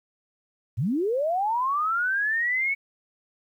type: linear sweep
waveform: sine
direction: up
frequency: 92.5 to 2236 Hz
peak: -22 dBFS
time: 0.77-2.75 s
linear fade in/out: 20 ms
effects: 10-bit